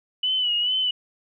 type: tone with vibrato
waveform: sine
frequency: 2960 Hz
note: F#7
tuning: in tune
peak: -20 dBFS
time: 0.23-0.91 s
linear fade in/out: 5 ms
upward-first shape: sine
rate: 2.3 Hz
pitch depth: 58 cents each way
effects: none